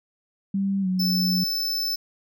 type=tone with pitch glide; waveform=sine; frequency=196 to 185 Hz; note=G3 to F#3; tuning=0 to 0 cents; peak=-21 dBFS; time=0.54-1.44 s; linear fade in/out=5 ms; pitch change=-100 cents; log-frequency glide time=0.81-0.87 s
type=tone; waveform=square; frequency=5274 Hz; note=E8; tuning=in tune; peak=-24 dBFS; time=0.99-1.96 s; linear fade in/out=10 ms
effects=none